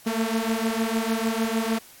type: beating tone pair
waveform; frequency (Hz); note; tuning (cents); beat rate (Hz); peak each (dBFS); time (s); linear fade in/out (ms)
sawtooth; 221.5 / 228.1; A3 / A#3; +12 / -37; 6.6; -22; 0.06-1.79; 10
effects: white hiss -50 dBFS RMS until 2 s + AAC 64 kbps